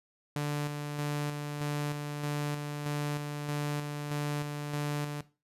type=tone with tremolo; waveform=sawtooth; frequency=146.83 Hz; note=D3; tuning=in tune; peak=-26 dBFS; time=0.36-5.21 s; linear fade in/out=2 ms; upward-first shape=square; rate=1.6 Hz; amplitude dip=40%; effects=noise-tail reverb RT60 0.3 s tail -17 dB re dry + resampled to 32000 Hz